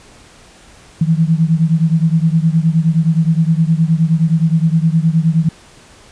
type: beating tone pair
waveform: sine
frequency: 159.1 / 168.7 Hz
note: D#3 / E3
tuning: +39 / +40 cents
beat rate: 9.6 Hz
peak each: -12 / -14 dBFS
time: 1.01-5.49 s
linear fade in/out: 5 ms
effects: pink hiss -43 dBFS RMS until 6.11 s + resampled to 22050 Hz